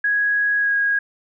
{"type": "tone with pitch glide", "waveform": "sine", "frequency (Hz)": [1661.2, 1642.1], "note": ["G#6", "G#6"], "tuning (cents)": [0, -20], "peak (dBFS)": -16, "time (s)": [0.04, 0.99], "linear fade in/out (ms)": 5, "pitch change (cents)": -20, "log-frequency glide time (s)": [0.58, 0.74], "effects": []}